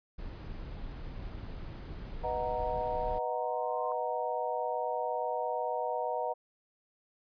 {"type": "noise", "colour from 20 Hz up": "brown", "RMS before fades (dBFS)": -41, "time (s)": [0.18, 3.19], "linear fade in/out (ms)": 10}
{"type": "chord", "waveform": "sine", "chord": "B major seventh", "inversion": "none", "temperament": "equal", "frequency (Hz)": [493.9, 622.3, 740, 932.3], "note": ["B4", "D#5", "F#5", "A#5"], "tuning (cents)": [0, 0, 0, 0], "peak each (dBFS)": -36, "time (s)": [2.23, 6.34], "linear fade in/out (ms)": 20}
{"type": "tone with exponential growth", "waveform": "sine", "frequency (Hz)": 1046.5, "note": "C6", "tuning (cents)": 0, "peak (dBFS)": -36, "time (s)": [2.81, 3.92], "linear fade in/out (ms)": 1, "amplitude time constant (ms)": 240}
{"effects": ["resampled to 11025 Hz"]}